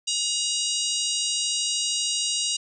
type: harmonic tone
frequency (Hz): 953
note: A#5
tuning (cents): +38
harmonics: 3 / 4 / 5 / 6 / 7 / 8 / 9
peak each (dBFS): -29 / -30 / -31 / -32 / -32 / -33 / -34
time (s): 0.07-2.57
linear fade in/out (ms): 10
effects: none